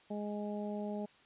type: harmonic tone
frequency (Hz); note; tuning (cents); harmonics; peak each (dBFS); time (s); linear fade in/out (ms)
207.7; G#3; 0; 1 / 2 / 3 / 4; -38 / -43 / -43 / -48; 0.1-1.06; 10
effects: white hiss -63 dBFS RMS until 1.25 s + resampled to 8000 Hz